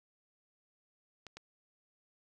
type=clicks; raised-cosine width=0.2 ms; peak=-30 dBFS; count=2; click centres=1.267 / 1.37 s; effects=none